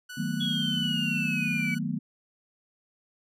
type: tone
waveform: sawtooth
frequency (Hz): 1480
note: F#6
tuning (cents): 0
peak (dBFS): -35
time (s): 0.09-1.79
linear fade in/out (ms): 10
type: chord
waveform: sine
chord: B dominant seventh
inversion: first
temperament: equal with one note detuned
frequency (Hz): 155.56 / 185 / 220 / 243.1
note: D#3 / F#3 / A3 / B3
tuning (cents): 0 / 0 / 0 / -27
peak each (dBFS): -33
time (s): 0.17-1.99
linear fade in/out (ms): 10
type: exponential sweep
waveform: sine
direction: down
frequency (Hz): 3372 to 2274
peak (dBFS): -28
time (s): 0.4-1.75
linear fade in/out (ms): 10
effects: resampled to 32000 Hz